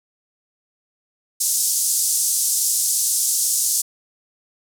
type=band-pass noise; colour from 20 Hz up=white; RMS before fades=-20 dBFS; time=1.4-3.82 s; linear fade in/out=10 ms; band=5700 to 11000 Hz; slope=24 dB/octave; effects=none